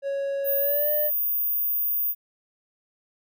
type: tone with pitch glide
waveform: triangle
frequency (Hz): 554.4 to 601.1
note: C#5 to D5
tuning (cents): 0 to +40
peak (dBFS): -23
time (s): 0.02-1.11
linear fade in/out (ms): 50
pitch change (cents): +140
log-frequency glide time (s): 0.58-0.91
type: tone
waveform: sine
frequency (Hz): 14917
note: A#9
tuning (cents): 0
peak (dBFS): -22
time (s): 0.44-2.15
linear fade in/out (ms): 50
effects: none